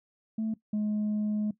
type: tone pair in turn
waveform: sine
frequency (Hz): 220.3 / 211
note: A3 / G#3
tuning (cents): +2 / +28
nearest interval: minor second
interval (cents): 74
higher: first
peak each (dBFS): -26 / -24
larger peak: second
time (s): 0.38-0.54 / 0.73-1.51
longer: second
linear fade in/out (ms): 5
effects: noise-tail reverb RT60 0.1 s tail -17 dB re dry + tanh soft clip ceiling -25 dBFS